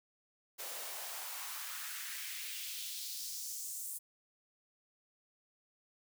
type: noise with high-pass filter sweep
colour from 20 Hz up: white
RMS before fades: -43 dBFS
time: 0.58-3.99 s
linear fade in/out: 20 ms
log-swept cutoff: 460 to 9100 Hz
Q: 1.9
effects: none